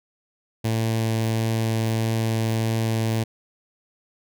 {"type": "tone with notch filter", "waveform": "sawtooth", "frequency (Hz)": 112.3, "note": "A2", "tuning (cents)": 36, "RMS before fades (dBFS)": -23, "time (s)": [0.64, 3.24], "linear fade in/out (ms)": 10, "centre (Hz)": 1300, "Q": 1.7, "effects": []}